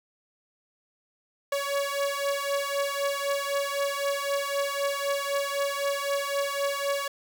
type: beating tone pair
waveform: sawtooth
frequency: 560 / 563.9 Hz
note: C#5 / C#5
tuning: +18 / +30 cents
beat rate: 3.9 Hz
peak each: -25 / -26 dBFS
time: 1.52-7.08 s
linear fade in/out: 5 ms
effects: none